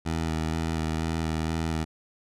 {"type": "tone with vibrato", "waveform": "15% pulse", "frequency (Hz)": 80.4, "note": "E2", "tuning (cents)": -43, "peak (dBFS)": -20, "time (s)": [0.05, 1.85], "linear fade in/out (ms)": 20, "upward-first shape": "square", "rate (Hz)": 2.1, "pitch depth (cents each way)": 19, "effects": ["low-pass 9000 Hz 12 dB/octave"]}